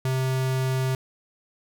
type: tone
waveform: square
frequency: 130.81 Hz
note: C3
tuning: in tune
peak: -23 dBFS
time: 0.05-0.95 s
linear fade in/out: 2 ms
effects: none